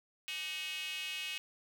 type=tone with high-pass filter; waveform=square; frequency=170 Hz; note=F3; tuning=46 cents flat; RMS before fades=-40 dBFS; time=0.28-1.38 s; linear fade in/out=0 ms; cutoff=2700 Hz; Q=5.6; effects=none